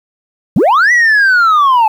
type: linear two-way sweep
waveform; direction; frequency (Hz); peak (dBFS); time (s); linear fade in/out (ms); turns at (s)
sine; up then down; 131 to 1975.5 to 848; -3; 0.56-1.88; 5; 0.92
effects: tanh soft clip ceiling -5 dBFS + 7-bit